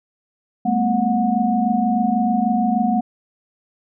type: tone cluster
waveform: sine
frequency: 201.6 / 225.2 / 251.6 / 730 Hz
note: G3 / A3 / B3 / F#5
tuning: +49 / +40 / +32 / -24 cents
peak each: -23 / -19 / -24 / -20 dBFS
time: 0.65-3.01 s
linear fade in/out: 10 ms
effects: none